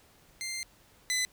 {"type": "tone pair in turn", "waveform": "15% pulse", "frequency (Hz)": [2093, 2012], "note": ["C7", "B6"], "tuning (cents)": [0, 32], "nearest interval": "minor second", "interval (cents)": 68, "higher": "first", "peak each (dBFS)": [-28, -21], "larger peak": "second", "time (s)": [[0.41, 0.63], [1.1, 1.25]], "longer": "first", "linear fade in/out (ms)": 0, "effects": ["pink hiss -61 dBFS RMS until 1.32 s"]}